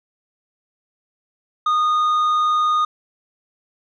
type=tone with tanh clipping; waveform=sine; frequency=1231 Hz; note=D#6; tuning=19 cents flat; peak=-16 dBFS; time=1.66-2.85 s; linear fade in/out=5 ms; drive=5 dB; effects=none